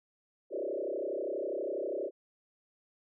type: tone with frequency modulation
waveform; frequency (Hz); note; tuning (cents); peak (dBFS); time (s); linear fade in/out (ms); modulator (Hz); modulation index
sine; 471.7; A#4; +20; -32; 0.5-2.11; 50; 32.3; 3.9
effects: none